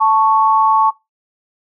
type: tone pair together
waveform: sine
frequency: 880.7 / 1108.7 Hz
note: A5 / C#6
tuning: +1 / 0 cents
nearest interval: major third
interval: 399 cents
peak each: -12 dBFS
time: 0-0.91 s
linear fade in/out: 20 ms
effects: noise-tail reverb RT60 0.2 s tail -20 dB re dry